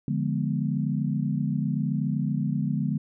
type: chord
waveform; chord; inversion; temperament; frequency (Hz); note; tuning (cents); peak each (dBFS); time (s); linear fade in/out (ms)
sine; D diminished seventh; none; equal; 146.83 / 174.61 / 207.7 / 246.9; D3 / F3 / Ab3 / Cb4; 0 / 0 / 0 / 0; -27 / -31 / -29 / -31; 0.08-2.98; 2
effects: none